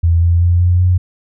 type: tone with pitch steps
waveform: sine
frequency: 84 / 85.57 / 87.16 / 88.79 / 90.45 Hz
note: E2 / F2 / F2 / F2 / F#2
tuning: +33 / -35 / -3 / +29 / -39 cents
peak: -8 dBFS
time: 0.03-0.98 s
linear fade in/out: 10 ms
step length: 190 ms
effects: none